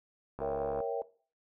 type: click train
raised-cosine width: 1 ms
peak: -26 dBFS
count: 30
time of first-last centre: 0.39-0.804 s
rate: 70.1 Hz
type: chord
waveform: sine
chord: A# diminished seventh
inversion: none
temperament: equal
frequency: 466.2 / 554.4 / 659.3 / 784 Hz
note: A#4 / C#5 / E5 / G5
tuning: 0 / 0 / 0 / 0 cents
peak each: -34 / -37 / -38 / -39 dBFS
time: 0.41-1.02 s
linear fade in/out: 2 ms
effects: noise-tail reverb RT60 0.4 s tail -18 dB re dry